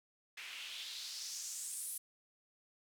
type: noise with band-pass filter sweep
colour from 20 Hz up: white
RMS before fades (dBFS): -45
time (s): 0.37-1.98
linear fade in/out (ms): 5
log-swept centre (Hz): 2200 to 11000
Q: 2.9
effects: none